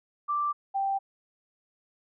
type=tone pair in turn; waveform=sine; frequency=1174.7 / 784 Hz; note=D6 / G5; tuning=0 / 0 cents; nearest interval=perfect fifth; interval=700 cents; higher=first; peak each=-25 dBFS; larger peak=neither; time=0.28-0.53 / 0.74-0.99 s; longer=neither; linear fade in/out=20 ms; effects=none